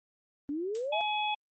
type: exponential sweep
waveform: sine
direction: up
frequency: 277.2 to 700 Hz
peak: -31 dBFS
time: 0.49-1.01 s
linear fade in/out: 0 ms
type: noise with exponential decay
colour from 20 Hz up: blue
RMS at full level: -39 dBFS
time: 0.75-0.95 s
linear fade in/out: 0 ms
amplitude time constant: 43 ms
type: harmonic tone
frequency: 845 Hz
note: G#5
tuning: 30 cents sharp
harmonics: 1 / 3 / 4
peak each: -30 / -35 / -36 dBFS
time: 0.92-1.35 s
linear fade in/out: 10 ms
effects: Opus 24 kbps